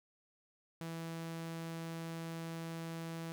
sawtooth tone, 164.81 Hz, E3, in tune, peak -37 dBFS, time 0.81-3.32 s, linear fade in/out 0 ms, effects none

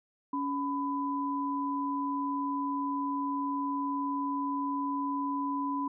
sine tone pair together, 280.6 / 999.9 Hz, C#4 / B5, +21 / +21 cents, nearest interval octave + minor seventh, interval 2200 cents, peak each -32 / -32 dBFS, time 0.33-5.88 s, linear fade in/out 5 ms, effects none

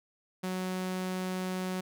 sawtooth tone, 185 Hz, F#3, in tune, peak -28 dBFS, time 0.43-1.81 s, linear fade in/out 10 ms, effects none

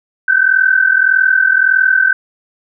sine tone pair together, 1514.3 / 1556 Hz, F#6 / G6, +40 / -13 cents, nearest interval unison, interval 47 cents, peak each -11 dBFS, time 0.28-2.13 s, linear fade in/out 5 ms, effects none

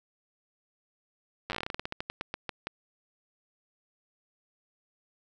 slowing click train, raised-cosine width 0.3 ms, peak -17 dBFS, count 21, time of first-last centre 1.5-2.67 s, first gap 9 ms, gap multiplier 1.17, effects none

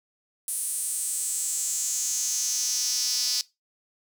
sawtooth tone with high-pass filter sweep, 248.1 Hz, B3, 8 cents sharp, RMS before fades -28 dBFS, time 0.48-3.41 s, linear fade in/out 0 ms, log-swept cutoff 9700 to 5000 Hz, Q 4.9, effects noise-tail reverb RT60 0.2 s tail -18 dB re dry

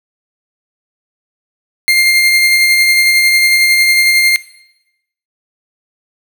30% pulse tone with tremolo, 2112 Hz, C7, 16 cents sharp, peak -4 dBFS, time 1.88-4.36 s, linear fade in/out 0 ms, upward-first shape sine, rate 11 Hz, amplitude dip 30%, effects noise-tail reverb RT60 0.9 s tail -18 dB re dry

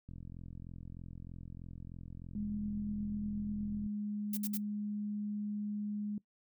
click train, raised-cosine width 5 ms, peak -36 dBFS, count 164, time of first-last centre 0.09-3.863 s, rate 43.2 Hz
sine tone, 207.7 Hz, G#3, in tune, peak -35 dBFS, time 2.35-6.18 s, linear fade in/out 2 ms
violet noise bursts, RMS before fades -38 dBFS, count 3, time 4.33-4.574 s, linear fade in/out 5 ms, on 42 ms, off 59 ms
effects noise-tail reverb RT60 0.1 s tail -20 dB re dry

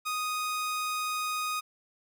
sawtooth tone, 1244.5 Hz, D#6, in tune, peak -26 dBFS, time 0.05-1.61 s, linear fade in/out 20 ms, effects none

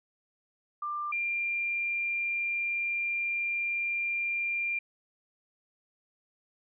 sine tone pair in turn, 1189 / 2387 Hz, D6 / D7, +21 / +28 cents, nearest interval octave, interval 1207 cents, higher second, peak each -31 / -28 dBFS, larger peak second, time 0.82-1.12 / 1.12-4.79 s, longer second, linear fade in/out 5 ms, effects none

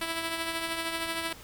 5% pulse tone with tremolo, 329.6 Hz, E4, in tune, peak -17 dBFS, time 0.01-1.33 s, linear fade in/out 5 ms, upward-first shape triangle, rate 13 Hz, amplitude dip 50%, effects pink hiss -49 dBFS RMS until 1.43 s

